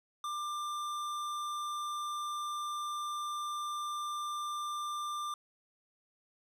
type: tone with tanh clipping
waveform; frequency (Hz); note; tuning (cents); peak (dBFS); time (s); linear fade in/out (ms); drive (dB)
sine; 1190; D6; +22; -37; 0.24-5.34; 2; 17
effects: none